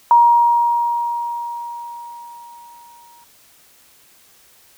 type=tone with exponential decay; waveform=sine; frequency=946 Hz; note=A#5; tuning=25 cents sharp; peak=-6 dBFS; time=0.11-3.24 s; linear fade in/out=1 ms; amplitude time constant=680 ms; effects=white hiss -51 dBFS RMS until 4.77 s